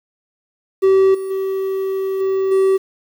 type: tone with level steps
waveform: triangle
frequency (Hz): 384.3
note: G4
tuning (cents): -34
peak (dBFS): -7 / -20 / -16 / -13 / -9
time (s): 0.82-2.78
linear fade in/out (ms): 20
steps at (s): 1.14 / 1.3 / 2.2 / 2.51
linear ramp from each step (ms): 10
effects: 7-bit